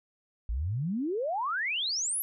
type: exponential sweep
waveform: sine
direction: up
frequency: 51.6 to 12000 Hz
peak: -28 dBFS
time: 0.49-2.22 s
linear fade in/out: 0 ms
effects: none